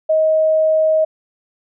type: tone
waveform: sine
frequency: 630 Hz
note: D#5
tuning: 21 cents sharp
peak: -11 dBFS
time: 0.09-1.05 s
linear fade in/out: 10 ms
effects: none